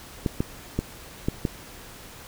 clicks, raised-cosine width 3 ms, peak -10 dBFS, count 5, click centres 0.262 / 0.405 / 0.79 / 1.285 / 1.452 s, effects pink hiss -44 dBFS RMS until 2.27 s

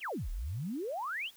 sine exponential two-way sweep, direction down then up, 3520 to 34.65 to 3520 Hz, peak -34 dBFS, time 0-1.31 s, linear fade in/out 50 ms, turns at 0.3 s, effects white hiss -60 dBFS RMS until 1.36 s

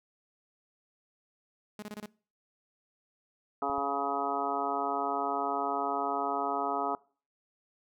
sawtooth tone bursts, 210 Hz, G#3, 19 cents sharp, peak -35 dBFS, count 5, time 1.79-2.059 s, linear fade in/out 2 ms, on 33 ms, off 26 ms
harmonic tone, 140 Hz, C#3, 18 cents sharp, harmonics 2 / 3 / 4 / 5 / 6 / 7 / 8 / 9, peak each -39 / -37 / -44 / -34 / -36 / -38 / -41 / -35 dBFS, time 3.62-6.95 s, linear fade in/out 2 ms
clicks, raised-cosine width 5 ms, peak -38 dBFS, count 2, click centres 3.698 / 3.782 s
effects noise-tail reverb RT60 0.4 s tail -22 dB re dry

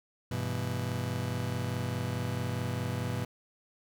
35% pulse chord, E minor, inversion first, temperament just, 98.89 / 123.61 / 164.81 Hz, G2 / B2 / E3, +16 / +2 / 0 cents, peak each -34 / -32 / -38 dBFS, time 0.31-3.25 s, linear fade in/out 5 ms, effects none

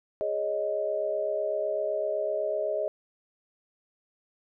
sine chord, Ab suspended fourth, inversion none, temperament equal, 415.3 / 554.4 / 622.3 Hz, Ab4 / Db5 / Eb5, 0 / 0 / 0 cents, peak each -33 / -33 / -28 dBFS, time 0.21-2.88 s, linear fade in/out 0 ms, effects none

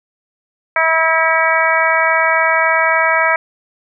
harmonic tone, 323.6 Hz, E4, 32 cents flat, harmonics 2 / 3 / 4 / 5 / 6 / 7, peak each -18 / -18 / -18 / -18 / -18 / -18 dBFS, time 0.76-3.36 s, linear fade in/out 2 ms, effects none

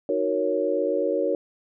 sine chord, D# minor seventh, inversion none, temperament equal, 311.1 / 370 / 466.2 / 554.4 Hz, D#4 / F#4 / A#4 / C#5, 0 / 0 / 0 / 0 cents, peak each -29 / -28 / -26 / -25 dBFS, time 0.09-1.35 s, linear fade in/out 2 ms, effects none

